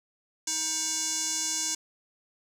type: tone with band-pass filter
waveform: square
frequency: 316.8 Hz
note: D#4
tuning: 31 cents sharp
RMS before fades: -30 dBFS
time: 0.47-1.75 s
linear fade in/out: 5 ms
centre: 6700 Hz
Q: 4.3
effects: 9-bit